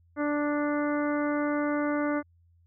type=harmonic tone; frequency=293.7 Hz; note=D4; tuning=in tune; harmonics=1 / 2 / 3 / 4 / 5 / 6 / 7; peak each=-27 / -31 / -39 / -36 / -37 / -44 / -42 dBFS; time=0.16-2.23 s; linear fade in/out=50 ms; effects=added 85 Hz sine -59 dBFS peak until 2.66 s